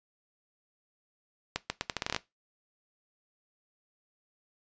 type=accelerating click train; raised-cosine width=0.2 ms; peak=-12 dBFS; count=11; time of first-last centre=1.56-2.164 s; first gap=140 ms; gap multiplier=0.79; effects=noise-tail reverb RT60 0.2 s tail -18 dB re dry + resampled to 16000 Hz